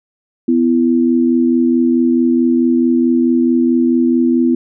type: tone pair together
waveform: sine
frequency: 250 / 334.6 Hz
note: B3 / E4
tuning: +21 / +26 cents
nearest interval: perfect fourth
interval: 505 cents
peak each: -11 / -14 dBFS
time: 0.48-4.55 s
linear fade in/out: 5 ms
effects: none